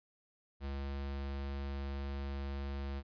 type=tone; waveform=square; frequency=69.3 Hz; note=C#2; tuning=in tune; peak=-38 dBFS; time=0.6-3.03 s; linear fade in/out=50 ms; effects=resampled to 11025 Hz